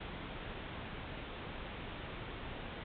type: low-pass noise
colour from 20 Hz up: pink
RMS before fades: -45 dBFS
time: 0-2.84 s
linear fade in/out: 10 ms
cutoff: 3700 Hz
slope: 96 dB/octave
effects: none